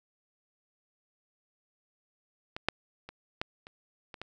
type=clicks; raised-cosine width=0.3 ms; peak=-21 / -9 / -27 / -15 / -30 / -27 / -23 dBFS; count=7; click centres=2.565 / 2.686 / 3.09 / 3.415 / 3.669 / 4.142 / 4.216 s; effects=none